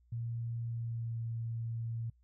sine tone with pitch glide, 116.7 to 115.03 Hz, A#2 to A#2, +2 to -23 cents, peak -35 dBFS, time 0.12-2.1 s, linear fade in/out 5 ms, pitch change -25 cents, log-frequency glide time 0.65-1.2 s, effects noise-tail reverb RT60 0.1 s tail -26 dB re dry + added 60 Hz sine -64 dBFS peak until 2.23 s

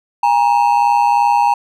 triangle ring-modulated tone, 880 Hz, A5, in tune, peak -5 dBFS, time 0.23-1.54 s, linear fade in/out 5 ms, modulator 61.4 Hz, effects none

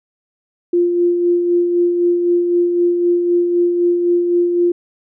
sine tone with tremolo, 349.2 Hz, F4, in tune, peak -10 dBFS, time 0.73-4.72 s, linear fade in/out 5 ms, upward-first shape sine, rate 3.9 Hz, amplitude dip 40%, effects none

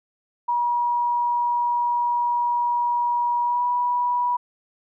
sine tone with pitch glide, 960 to 974.5 Hz, B5 to B5, -49 to -23 cents, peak -19 dBFS, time 0.48-4.37 s, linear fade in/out 10 ms, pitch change +26 cents, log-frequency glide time 3.44-3.63 s, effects none

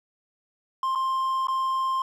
triangle tone with dropouts, 1054 Hz, C6, 12 cents sharp, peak -21 dBFS, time 0.83-2.02 s, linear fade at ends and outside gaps 2 ms, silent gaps 0.951-0.956 / 1.471-1.483 s, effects none

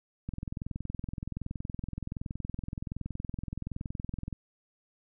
click train, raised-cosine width 5 ms, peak -23 dBFS, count 87, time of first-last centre 0.29-4.328 s, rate 21.3 Hz, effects none

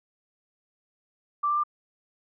sine tone with pitch steps, 1172 / 1182.2 / 1192.5 Hz, D6 / D6 / D6, -4 / +11 / +26 cents, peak -22 dBFS, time 1.43-1.637 s, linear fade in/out 10 ms, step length 69 ms, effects none

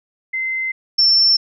sine tone pair in turn, 2068 / 5389 Hz, C7 / E8, -21 / +37 cents, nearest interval octave + perfect fourth, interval 1658 cents, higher second, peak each -19 / -10 dBFS, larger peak second, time 0.33-0.72 / 0.98-1.37 s, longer neither, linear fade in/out 10 ms, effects none

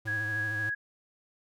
square tone with vibrato, 107.2 Hz, A2, 45 cents flat, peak -37 dBFS, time 0.05-0.7 s, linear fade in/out 10 ms, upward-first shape sine, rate 13 Hz, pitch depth 52 cents each way
sine tone with tremolo, 1661.2 Hz, G#6, in tune, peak -28 dBFS, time 0.07-0.75 s, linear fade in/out 10 ms, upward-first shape triangle, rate 3.8 Hz, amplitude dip 30%
effects none

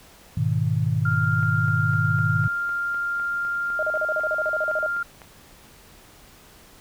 sine chord, G# minor, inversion none, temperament equal, 103.83 / 123.47 / 155.56 Hz, G#2 / B2 / D#3, 0 / 0 / 0 cents, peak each -24 dBFS, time 0.37-2.48 s, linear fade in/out 5 ms
sine tone, 1397 Hz, F6, in tune, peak -23 dBFS, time 1.05-5.03 s, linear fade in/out 5 ms
click train, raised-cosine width 0.5 ms, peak -27 dBFS, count 16, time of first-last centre 1.43-5.218 s, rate 3.96 Hz
sine tone bursts, 622.3 Hz, D#5, in tune, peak -23 dBFS, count 15, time 3.79-4.864 s, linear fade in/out 2 ms, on 38 ms, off 36 ms
effects pink hiss -50 dBFS RMS until 6.8 s

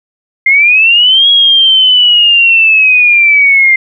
sine linear two-way sweep, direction up then down, 2093 to 3322 to 2093 Hz, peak -3 dBFS, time 0.46-3.76 s, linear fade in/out 5 ms, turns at 1.29 s, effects none

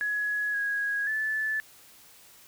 sine tone with pitch steps, 1682 / 1653 / 1743 Hz, G#6 / G#6 / A6, +22 / -9 / -17 cents, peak -26 dBFS, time 0.01-1.6 s, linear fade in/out 0 ms, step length 530 ms, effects white hiss -54 dBFS RMS until 2.47 s

